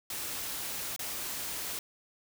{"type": "noise with dropouts", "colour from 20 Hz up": "white", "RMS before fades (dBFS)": -37, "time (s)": [0.1, 1.79], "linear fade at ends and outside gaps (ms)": 2, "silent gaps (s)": [0.963, 0.992], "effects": []}